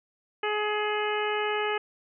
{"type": "harmonic tone", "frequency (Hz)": 421.3, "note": "G#4", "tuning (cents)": 25, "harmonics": [1, 2, 3, 4, 5, 6, 7], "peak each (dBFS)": [-29, -32, -34, -35, -36, -37, -37], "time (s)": [0.43, 1.78], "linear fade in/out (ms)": 5, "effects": []}